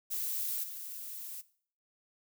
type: noise with level steps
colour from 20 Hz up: violet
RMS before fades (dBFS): -35 / -43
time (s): 0.1-1.42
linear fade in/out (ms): 20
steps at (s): 0.63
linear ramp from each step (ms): 10
effects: noise-tail reverb RT60 0.5 s tail -18 dB re dry